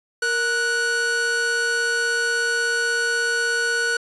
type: tone pair together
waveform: 45% pulse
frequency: 466.2 / 1475 Hz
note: A#4 / F#6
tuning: 0 / -6 cents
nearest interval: octave + minor sixth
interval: 1994 cents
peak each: -27 / -20 dBFS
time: 0.22-3.97 s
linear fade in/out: 5 ms
effects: resampled to 22050 Hz